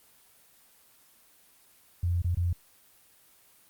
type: tone with dropouts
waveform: sine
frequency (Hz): 87.31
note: F2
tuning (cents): 0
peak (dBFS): -24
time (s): 2.03-2.53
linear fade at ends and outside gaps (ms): 5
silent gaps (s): 2.219-2.244 / 2.348-2.37
effects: white hiss -60 dBFS RMS until 3.69 s + Opus 24 kbps